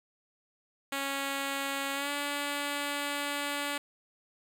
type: tone with pitch glide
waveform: 5% pulse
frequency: 276.1 to 287.3 Hz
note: C#4 to D4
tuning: -7 to -38 cents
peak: -20 dBFS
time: 0.92-3.78 s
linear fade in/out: 5 ms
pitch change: +69 cents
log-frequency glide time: 1.94-2.1 s
effects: none